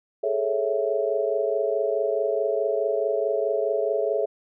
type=chord; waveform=sine; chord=A major seventh; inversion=third; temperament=equal; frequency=415.3 / 440 / 554.4 / 659.3 Hz; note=G#4 / A4 / C#5 / E5; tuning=0 / 0 / 0 / 0 cents; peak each=-27 dBFS; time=0.23-4.26 s; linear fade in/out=10 ms; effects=none